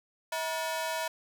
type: ring-modulated tone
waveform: sawtooth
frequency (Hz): 801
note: G5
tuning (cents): +37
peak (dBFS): -24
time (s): 0.32-1.08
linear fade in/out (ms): 5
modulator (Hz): 158
effects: none